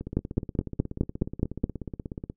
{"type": "two click trains", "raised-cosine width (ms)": 3, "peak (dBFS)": [-10, -21], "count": [8, 39], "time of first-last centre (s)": [[0.17, 1.641], [0.01, 2.299]], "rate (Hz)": [4.76, 16.6], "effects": ["noise-tail reverb RT60 0.1 s tail -22 dB re dry"]}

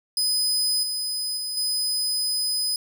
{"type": "tone with level steps", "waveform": "sawtooth", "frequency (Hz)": 5010, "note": "D#8", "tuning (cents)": 11, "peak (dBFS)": [-18, -23, -25, -20], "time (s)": [0.17, 2.76], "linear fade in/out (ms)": 2, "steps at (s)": [0.83, 1.37, 1.57], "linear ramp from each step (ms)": 2, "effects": []}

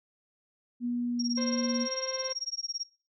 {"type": "tone with pitch glide", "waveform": "sine", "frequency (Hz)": [241.8, 238.2], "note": ["B3", "A#3"], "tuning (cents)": [-36, 38], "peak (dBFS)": -28, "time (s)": [0.8, 1.88], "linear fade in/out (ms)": 50, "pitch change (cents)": -26, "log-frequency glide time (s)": [1.09, 1.41]}
{"type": "tone with tremolo", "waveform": "sine", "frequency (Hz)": 5588, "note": "F8", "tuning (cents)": 0, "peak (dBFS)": -29, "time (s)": [1.19, 2.84], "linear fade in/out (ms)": 10, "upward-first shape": "sine", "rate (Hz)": 18, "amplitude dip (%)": 100}
{"type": "harmonic tone", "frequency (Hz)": 523.3, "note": "C5", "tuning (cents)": 0, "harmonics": [1, 2, 3, 4, 5, 6, 7, 8], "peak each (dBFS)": [-35, -43, -47, -45, -52, -52, -51, -52], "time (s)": [1.37, 2.33], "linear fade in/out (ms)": 10}
{"effects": ["noise-tail reverb RT60 0.4 s tail -23 dB re dry"]}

